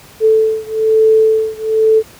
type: beating tone pair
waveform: sine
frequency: 439 / 440.1 Hz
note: A4 / A4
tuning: -4 / 0 cents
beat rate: 1.1 Hz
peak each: -11 / -12 dBFS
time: 0.2-2.03 s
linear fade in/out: 50 ms
effects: pink hiss -40 dBFS RMS until 2.19 s + high-pass 60 Hz 12 dB/octave